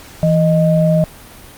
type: tone pair together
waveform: sine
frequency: 164.81 / 620.4 Hz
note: E3 / D#5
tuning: 0 / -5 cents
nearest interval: octave + major seventh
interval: 2295 cents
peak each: -11 / -14 dBFS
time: 0.23-1.04 s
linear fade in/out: 0 ms
effects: pink hiss -38 dBFS RMS until 1.57 s + Opus 48 kbps